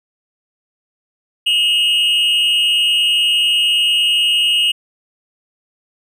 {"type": "tone with amplitude modulation", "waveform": "triangle", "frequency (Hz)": 2866, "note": "F7", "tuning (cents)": 44, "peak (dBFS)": -7, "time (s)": [1.46, 4.72], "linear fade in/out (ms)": 10, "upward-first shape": "sine", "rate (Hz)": 249, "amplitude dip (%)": 70, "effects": []}